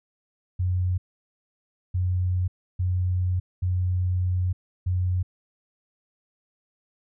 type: tone bursts at uneven times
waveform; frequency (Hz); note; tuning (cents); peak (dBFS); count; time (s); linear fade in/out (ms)
sine; 90.9; F#2; -30; -21; 5; 0.59-0.98 / 1.94-2.48 / 2.79-3.4 / 3.62-4.53 / 4.86-5.23; 10
effects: none